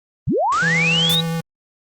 sine linear sweep, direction up, 73.42 to 3898 Hz, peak -15 dBFS, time 0.27-1.21 s, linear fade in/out 10 ms
white noise, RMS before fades -25 dBFS, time 0.52-1.15 s, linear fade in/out 2 ms
square tone with vibrato, 164.81 Hz, E3, in tune, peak -21 dBFS, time 0.62-1.41 s, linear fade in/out 10 ms, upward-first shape sine, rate 10 Hz, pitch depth 10 cents each way
effects Opus 24 kbps

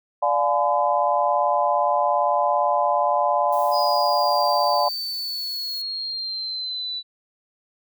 sine chord, D diminished seventh, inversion none, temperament just, 587.3 / 704.8 / 845.8 / 1014.9 Hz, D5 / F5 / Ab5 / Cb6, 0 / +16 / +31 / +47 cents, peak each -23 dBFS, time 0.22-4.89 s, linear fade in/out 10 ms
violet noise, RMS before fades -40 dBFS, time 3.52-5.82 s, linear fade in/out 5 ms
sine exponential sweep, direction down, 4978 to 3951 Hz, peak -26 dBFS, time 3.71-7.03 s, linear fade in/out 50 ms
effects none

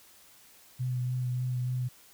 sine tone with vibrato, 125.6 Hz, B2, 30 cents sharp, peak -28 dBFS, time 0.79-1.89 s, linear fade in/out 20 ms, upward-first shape triangle, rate 3.4 Hz, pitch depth 21 cents each way, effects white hiss -57 dBFS RMS until 2.13 s

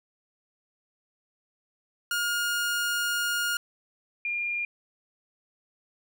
sawtooth / sine tone pair in turn, 1425 / 2408 Hz, F6 / D7, +34 / +43 cents, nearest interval major sixth, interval 909 cents, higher second, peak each -22 / -27 dBFS, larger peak first, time 2.11-3.57 / 4.25-4.65 s, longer first, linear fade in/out 2 ms, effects none

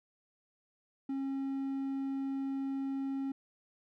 triangle tone, 271.4 Hz, C#4, 36 cents flat, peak -31 dBFS, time 1.09-3.32 s, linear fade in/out 5 ms, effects none

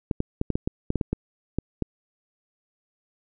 clicks, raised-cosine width 3 ms, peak -11 dBFS, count 12, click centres 0.112 / 0.204 / 0.414 / 0.503 / 0.555 / 0.675 / 0.904 / 0.957 / 1.012 / 1.13 / 1.586 / 1.823 s, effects none

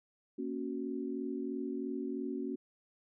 sine chord, F# major, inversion first, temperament equal with one note detuned, 233.1 / 276.1 / 370 Hz, A#3 / C#4 / F#4, 0 / -7 / 0 cents, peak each -40 / -38 / -40 dBFS, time 0.38-2.56 s, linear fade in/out 10 ms, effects none

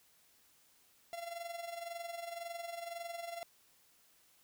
45% pulse tone with amplitude modulation, 683 Hz, F5, 39 cents flat, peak -39 dBFS, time 1.13-3.43 s, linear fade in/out 0 ms, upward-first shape sine, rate 21.9 Hz, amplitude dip 65%, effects white hiss -68 dBFS RMS until 4.43 s

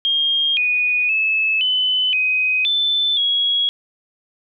sine tone with pitch steps, 3226 / 2473 / 2602 / 3019 / 2513 / 3524 / 3322 Hz, G7 / D#7 / E7 / F#7 / D#7 / A7 / G#7, +49 / -11 / -23 / +34 / +17 / +2 / 0 cents, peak -15 dBFS, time 0.05-3.69 s, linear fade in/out 0 ms, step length 520 ms, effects none

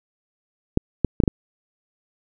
clicks, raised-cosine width 3 ms, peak -3 dBFS, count 5, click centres 0.774 / 1.047 / 1.202 / 1.237 / 1.278 s, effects none

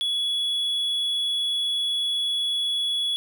triangle tone, 3382 Hz, G#7, 31 cents sharp, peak -21 dBFS, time 0.01-3.16 s, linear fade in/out 0 ms, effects none

